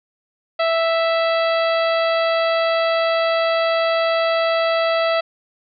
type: harmonic tone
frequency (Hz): 659.3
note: E5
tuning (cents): 0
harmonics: 1 / 2 / 3 / 4 / 5 / 6 / 7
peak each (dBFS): -17 / -23 / -27 / -29 / -31 / -33 / -34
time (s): 0.59-5.21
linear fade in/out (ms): 10
effects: none